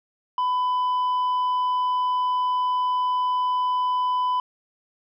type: tone with tanh clipping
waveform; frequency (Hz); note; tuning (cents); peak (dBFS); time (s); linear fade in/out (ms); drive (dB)
triangle; 1000; B5; +21; -21; 0.38-4.4; 2; 8
effects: none

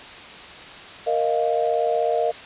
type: chord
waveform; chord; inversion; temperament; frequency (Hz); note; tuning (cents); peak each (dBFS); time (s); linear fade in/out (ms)
sine; Bb suspended fourth; none; equal; 466.2 / 622.3 / 698.5; Bb4 / Eb5 / F5; 0 / 0 / 0; -23; 1.06-2.32; 20
effects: white hiss -39 dBFS RMS until 2.45 s + resampled to 8000 Hz

